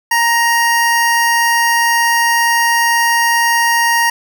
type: tone pair together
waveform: square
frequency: 932.3 / 1874.3 Hz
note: A#5 / A#6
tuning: 0 / +9 cents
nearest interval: octave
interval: 1209 cents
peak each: -14 dBFS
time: 0.11-4.1 s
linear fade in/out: 5 ms
effects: none